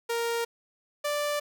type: tone pair in turn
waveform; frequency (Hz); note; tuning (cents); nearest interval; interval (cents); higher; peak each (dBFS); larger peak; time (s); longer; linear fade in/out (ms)
sawtooth; 466.2 / 587.4; A#4 / D5; 0 / 0; major third; 400; second; -23; neither; 0.09-0.45 / 1.04-1.4; neither; 10
effects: none